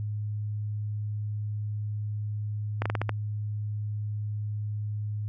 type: slowing click train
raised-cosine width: 0.5 ms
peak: -13 dBFS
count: 6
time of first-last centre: 2.82-3.093 s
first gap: 36 ms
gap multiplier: 1.21
effects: added 105 Hz sine -29 dBFS peak until 5.28 s